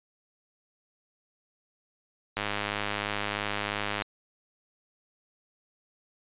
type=click train; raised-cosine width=0.3 ms; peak=-13 dBFS; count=171; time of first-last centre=2.37-4.02 s; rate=103 Hz; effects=resampled to 8000 Hz